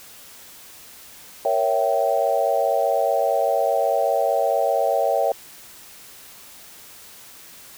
sine chord, A# diminished seventh, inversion none, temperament equal with one note detuned, 466.2 / 554.4 / 659.3 / 775 Hz, A#4 / C#5 / E5 / G5, 0 / 0 / 0 / -20 cents, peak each -26 / -22 / -22 / -23 dBFS, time 1.45-5.32 s, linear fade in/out 2 ms, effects white hiss -44 dBFS RMS until 7.77 s

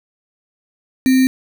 sine tone with sample-and-hold, 260 Hz, C4, 11 cents flat, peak -9 dBFS, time 1.06-1.27 s, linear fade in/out 0 ms, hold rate 2100 Hz, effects none

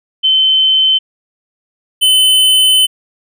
sine / square tone pair in turn, 3072 / 3040 Hz, G7 / F#7, -36 / +46 cents, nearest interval unison, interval 18 cents, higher first, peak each -7 dBFS, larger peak neither, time 0.23-0.99 / 2.01-2.87 s, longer second, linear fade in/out 20 ms, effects none

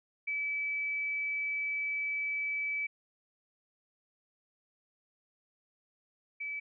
sine tone pair in turn, 2300 / 2300 Hz, D7 / D7, -37 / -37 cents, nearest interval unison, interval 0 cents, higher neither, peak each -31 / -35 dBFS, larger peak first, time 0.27-2.87 / 6.4-6.6 s, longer first, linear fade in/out 10 ms, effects none

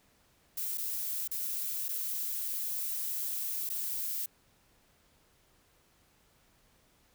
violet noise with dropouts, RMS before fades -35 dBFS, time 0.57-4.26 s, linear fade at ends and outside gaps 5 ms, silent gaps 0.775-0.78 / 1.277-1.312 / 1.884-1.888 / 3.692-3.699 s, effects pink hiss -67 dBFS RMS until 7.14 s

